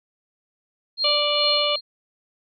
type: tone with tremolo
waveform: sine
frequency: 4218 Hz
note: C8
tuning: 13 cents sharp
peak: -19 dBFS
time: 0.97-1.81 s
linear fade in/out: 50 ms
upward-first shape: sine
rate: 2.4 Hz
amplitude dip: 65%
type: harmonic tone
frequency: 587.3 Hz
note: D5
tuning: in tune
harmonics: 1 / 2 / 4 / 5 / 6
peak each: -24 / -28 / -30 / -24 / -28 dBFS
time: 1.04-1.76 s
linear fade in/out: 5 ms
effects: none